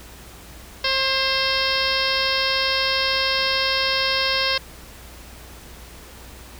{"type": "harmonic tone with a mistuned harmonic", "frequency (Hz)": 533, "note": "C5", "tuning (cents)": 32, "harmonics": [1, 2, 3, 4, 5, 6, 7, 8, 9, 10], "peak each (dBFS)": [-28, -28, -28, -28, -28, -28, -28, -28, -28, -28], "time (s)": [0.84, 4.58], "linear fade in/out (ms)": 5, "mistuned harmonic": 4, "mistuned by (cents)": -40, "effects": ["added 60 Hz sine -43 dBFS peak until 6.59 s", "pink hiss -43 dBFS RMS until 6.59 s"]}